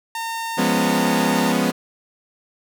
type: tone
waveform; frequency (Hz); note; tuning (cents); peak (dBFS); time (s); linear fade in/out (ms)
sawtooth; 912; A#5; -38; -21; 0.15-1.52; 2
type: chord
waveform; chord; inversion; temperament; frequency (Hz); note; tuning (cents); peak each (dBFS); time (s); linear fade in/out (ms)
sawtooth; C# dominant seventh; first; equal; 174.61 / 207.7 / 246.9 / 277.2; E#3 / G#3 / B3 / C#4; 0 / 0 / 0 / 0; -20 / -19 / -17 / -21; 0.57-1.72; 20
effects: none